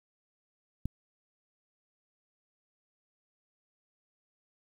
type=click; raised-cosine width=5 ms; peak=-20 dBFS; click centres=0.856 s; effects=9-bit